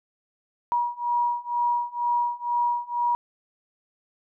sine beating tone pair, 958 / 960.1 Hz, A#5 / B5, +47 / -49 cents, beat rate 2.1 Hz, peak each -26 / -25 dBFS, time 0.72-3.15 s, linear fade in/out 0 ms, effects none

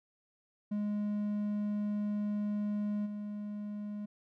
triangle tone with level steps, 207.7 Hz, G#3, in tune, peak -29 / -35 dBFS, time 0.71-4.06 s, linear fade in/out 10 ms, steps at 3.05 s, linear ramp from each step 20 ms, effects none

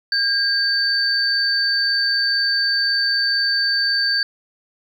sine tone pair together, 1613 / 4562 Hz, G6 / C#8, +49 / +49 cents, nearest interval octave + tritone, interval 1800 cents, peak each -20 / -18 dBFS, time 0.12-4.23 s, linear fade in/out 2 ms, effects 8-bit

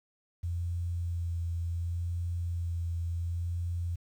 sine tone with vibrato, 85.6 Hz, F2, 34 cents flat, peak -30 dBFS, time 0.43-3.96 s, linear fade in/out 10 ms, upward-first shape sine, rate 0.69 Hz, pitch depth 20 cents each way, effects 10-bit

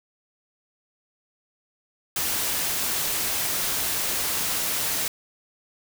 white noise, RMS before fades -26 dBFS, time 2.16-5.08 s, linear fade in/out 2 ms, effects none

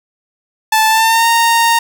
sawtooth tone with pitch glide, 876 to 924.9 Hz, A5 to A#5, -8 to -14 cents, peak -5 dBFS, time 0.72-1.79 s, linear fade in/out 5 ms, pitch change +94 cents, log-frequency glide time 0.87-1.28 s, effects none

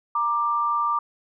sine tone pair together, 938.9 / 1183 Hz, A#5 / D6, +12 / +12 cents, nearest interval major third, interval 400 cents, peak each -27 / -21 dBFS, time 0.15-0.99 s, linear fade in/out 5 ms, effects none

